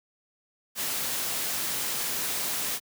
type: noise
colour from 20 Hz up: white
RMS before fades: -30 dBFS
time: 0.75-2.8 s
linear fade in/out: 50 ms
effects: high-pass 100 Hz 12 dB/octave